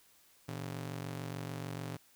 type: ring-modulated tone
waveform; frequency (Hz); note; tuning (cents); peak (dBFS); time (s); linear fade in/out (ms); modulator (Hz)
sawtooth; 137.6; C#3; -12; -32; 0.48-1.97; 10; 23.4
effects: white hiss -65 dBFS RMS until 2.15 s